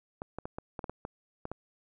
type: clicks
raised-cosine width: 1 ms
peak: -23 dBFS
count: 10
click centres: 0.219 / 0.386 / 0.455 / 0.585 / 0.792 / 0.842 / 0.896 / 1.051 / 1.454 / 1.516 s
effects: none